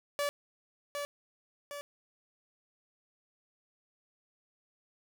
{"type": "tone with echo", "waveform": "sawtooth", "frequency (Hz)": 576, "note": "D5", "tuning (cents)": -34, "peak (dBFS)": -26, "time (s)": [0.19, 0.29], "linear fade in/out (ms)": 0, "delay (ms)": 760, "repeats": 2, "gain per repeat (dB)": -5, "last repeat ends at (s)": 1.81, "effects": ["9-bit"]}